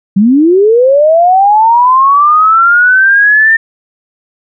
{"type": "linear sweep", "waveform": "sine", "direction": "up", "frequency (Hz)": [185, 1814], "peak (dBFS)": -3, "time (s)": [0.16, 3.57], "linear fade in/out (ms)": 10, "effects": []}